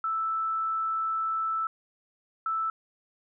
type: tone bursts at uneven times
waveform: sine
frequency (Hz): 1318.5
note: E6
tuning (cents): 0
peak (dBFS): -26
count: 2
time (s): 0.04-1.67 / 2.46-2.7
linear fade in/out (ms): 2
effects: none